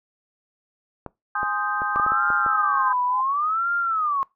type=clicks; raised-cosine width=1 ms; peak=-18 dBFS; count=9; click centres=1.063 / 1.431 / 1.819 / 1.96 / 1.998 / 2.064 / 2.12 / 2.303 / 2.463 s
type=chord; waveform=sine; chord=Ab major seventh; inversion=none; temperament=equal; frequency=830.6 / 1046.5 / 1244.5 / 1568 Hz; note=Ab5 / C6 / Eb6 / G6; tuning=0 / 0 / 0 / 0 cents; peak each=-29 / -31 / -26 / -27 dBFS; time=1.35-2.93 s; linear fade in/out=5 ms
type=tone with vibrato; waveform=sine; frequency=1174.7 Hz; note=D6; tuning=in tune; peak=-20 dBFS; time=1.96-4.23 s; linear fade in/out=0 ms; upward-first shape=sine; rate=0.7 Hz; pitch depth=300 cents each way
type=tone with exponential growth; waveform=sine; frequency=830.6 Hz; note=G#5; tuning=in tune; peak=-26 dBFS; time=2.93-3.21 s; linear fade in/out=5 ms; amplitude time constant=59 ms
effects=noise-tail reverb RT60 0.2 s tail -22 dB re dry